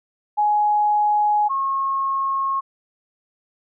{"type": "tone pair in turn", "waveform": "sine", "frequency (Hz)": [837, 1085.7], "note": ["G#5", "C#6"], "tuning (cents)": [13, -36], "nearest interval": "perfect fourth", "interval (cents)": 451, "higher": "second", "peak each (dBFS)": [-15, -19], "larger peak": "first", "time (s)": [[0.37, 1.49], [1.49, 2.61]], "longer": "neither", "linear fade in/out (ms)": 20, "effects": []}